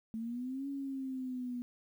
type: exponential two-way sweep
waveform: sine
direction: up then down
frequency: 220 to 280 to 242.7 Hz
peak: -36 dBFS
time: 0.14-1.62 s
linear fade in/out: 0 ms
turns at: 0.68 s
effects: 11-bit